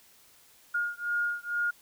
sine beating tone pair, 1423 / 1425.2 Hz, F6 / F6, +32 / +35 cents, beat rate 2.2 Hz, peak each -31 dBFS, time 0.74-1.71 s, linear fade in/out 10 ms, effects white hiss -59 dBFS RMS until 1.81 s

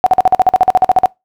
sine tone bursts, 746 Hz, F#5, 14 cents sharp, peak -4 dBFS, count 15, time 0.04-1.058 s, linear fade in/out 0 ms, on 24 ms, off 47 ms, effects noise-tail reverb RT60 0.2 s tail -24 dB re dry

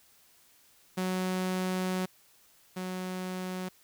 sawtooth tone pair in turn, 185 / 184.34 Hz, F#3 / F#3, 0 / -6 cents, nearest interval unison, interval 6 cents, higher first, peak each -25 / -30 dBFS, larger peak first, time 0.97-2.06 / 2.76-3.69 s, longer first, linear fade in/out 10 ms, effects white hiss -62 dBFS RMS until 3.83 s

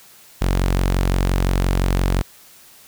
sawtooth tone, 45.79 Hz, F#1, 17 cents flat, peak -12 dBFS, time 0.41-2.22 s, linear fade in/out 10 ms, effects white hiss -47 dBFS RMS until 2.87 s

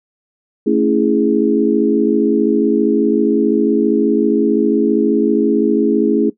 sine chord, A major seventh, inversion none, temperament equal with one note detuned, 222 / 277.2 / 329.6 / 415.3 Hz, A3 / C#4 / E4 / G#4, +16 / 0 / 0 / 0 cents, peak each -16 dBFS, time 0.66-6.3 s, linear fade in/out 10 ms, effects noise-tail reverb RT60 0.1 s tail -17 dB re dry

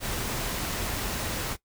pink noise, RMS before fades -31 dBFS, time 0-1.57 s, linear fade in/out 50 ms, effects noise-tail reverb RT60 0.1 s tail -18 dB re dry

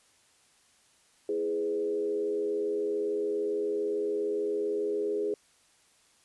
sine tone with frequency modulation, 415.3 Hz, G#4, in tune, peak -27 dBFS, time 1.29-5.34 s, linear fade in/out 2 ms, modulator 87 Hz, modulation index 0.71, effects white hiss -64 dBFS RMS until 6.24 s + resampled to 24000 Hz

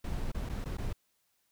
brown noise with dropouts, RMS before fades -35 dBFS, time 0.04-0.93 s, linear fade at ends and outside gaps 5 ms, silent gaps 0.318-0.345 / 0.491-0.495 / 0.644-0.656 / 0.771-0.782 s, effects white hiss -75 dBFS RMS until 1.51 s

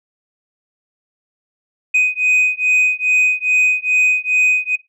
sine beating tone pair, 2500 / 2502.4 Hz, D#7 / D#7, +8 / +9 cents, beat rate 2.4 Hz, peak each -14 / -14 dBFS, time 1.94-4.76 s, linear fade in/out 10 ms, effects noise-tail reverb RT60 0.2 s tail -18 dB re dry + tanh soft clip ceiling -9 dBFS

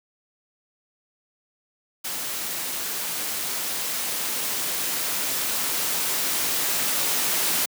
white noise with level ramp, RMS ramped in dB -30 to -23 dBFS, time 2.04-7.66 s, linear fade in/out 10 ms, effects high-pass 150 Hz 12 dB/octave

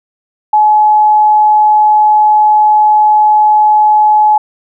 sine tone, 850 Hz, G#5, 40 cents sharp, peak -4 dBFS, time 0.53-4.38 s, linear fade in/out 5 ms, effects none

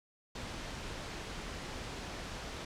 pink noise, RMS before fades -42 dBFS, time 0.35-2.65 s, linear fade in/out 5 ms, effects low-pass 6000 Hz 12 dB/octave

